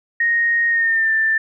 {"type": "tone with pitch glide", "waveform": "sine", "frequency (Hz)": [1864.7, 1777.4], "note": ["A#6", "A6"], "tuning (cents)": [0, 17], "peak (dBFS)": -14, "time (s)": [0.2, 1.38], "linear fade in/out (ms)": 5, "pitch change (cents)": -83, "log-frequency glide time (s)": [0.69, 1.12], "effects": []}